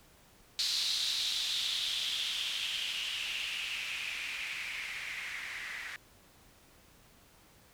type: noise with low-pass filter sweep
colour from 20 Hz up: violet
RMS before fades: -36 dBFS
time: 0.59-5.96 s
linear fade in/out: 0 ms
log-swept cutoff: 4200 to 1900 Hz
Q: 4.7
effects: pink hiss -61 dBFS RMS until 7.73 s